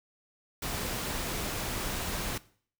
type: noise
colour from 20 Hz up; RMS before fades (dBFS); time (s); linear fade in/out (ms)
pink; -34; 0.62-2.38; 5
effects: noise-tail reverb RT60 0.5 s tail -19 dB re dry